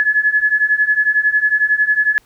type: beating tone pair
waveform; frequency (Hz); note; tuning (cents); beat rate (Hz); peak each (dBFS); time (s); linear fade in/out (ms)
sine; 1701 / 1712; G#6 / A6; +41 / -48; 11; -16 / -14; 0-2.18; 0
effects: pink hiss -54 dBFS RMS until 2.25 s